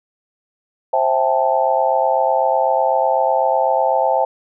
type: chord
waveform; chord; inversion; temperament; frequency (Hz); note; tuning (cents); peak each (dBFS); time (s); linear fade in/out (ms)
sine; A minor seventh; first; just; 528 / 660 / 792 / 880; C5 / E5 / G5 / A5; +16 / +2 / +18 / 0; -19; 0.93-4.25; 5
effects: none